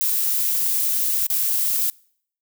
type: noise with dropouts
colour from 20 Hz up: violet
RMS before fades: -21 dBFS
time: 0.01-1.9 s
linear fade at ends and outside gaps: 0 ms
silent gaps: 1.267-1.301 s
effects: noise-tail reverb RT60 0.6 s tail -25 dB re dry